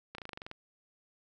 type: slowing click train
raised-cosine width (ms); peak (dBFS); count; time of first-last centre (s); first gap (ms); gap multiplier
0.3; -26; 10; 0.15-0.514; 33; 1.05
effects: none